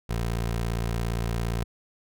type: tone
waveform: 20% pulse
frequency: 57.4 Hz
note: A#1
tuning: 26 cents flat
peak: -21 dBFS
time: 0.09-1.64 s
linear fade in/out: 10 ms
effects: none